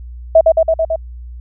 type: tone with echo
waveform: sine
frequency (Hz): 648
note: E5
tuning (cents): -30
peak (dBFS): -3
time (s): 0.35-0.41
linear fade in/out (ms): 5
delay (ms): 110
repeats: 5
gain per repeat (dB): -2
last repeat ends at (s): 0.96
effects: added 60 Hz sine -28 dBFS peak until 1.4 s